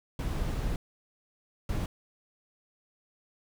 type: noise bursts at uneven times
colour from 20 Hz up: brown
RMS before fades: -31 dBFS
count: 2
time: 0.19-0.76 / 1.69-1.86 s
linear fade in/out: 2 ms
effects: none